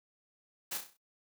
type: noise with echo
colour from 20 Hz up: white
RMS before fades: -37 dBFS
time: 0.71-0.78 s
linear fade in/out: 10 ms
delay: 32 ms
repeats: 6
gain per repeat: -6 dB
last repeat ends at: 0.972 s
effects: noise-tail reverb RT60 0.1 s tail -20 dB re dry + high-pass 200 Hz 12 dB/octave